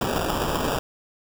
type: noise with sample-and-hold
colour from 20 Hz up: white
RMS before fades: -25 dBFS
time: 0.01-0.79 s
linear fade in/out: 2 ms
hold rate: 2100 Hz
effects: none